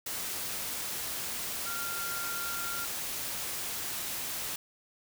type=tone in noise; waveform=sine; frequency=1389 Hz; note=F6; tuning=10 cents flat; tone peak=-37 dBFS; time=1.66-2.85 s; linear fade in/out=5 ms; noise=white; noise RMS=-36 dBFS; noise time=0.06-4.56 s; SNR=-4 dB; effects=none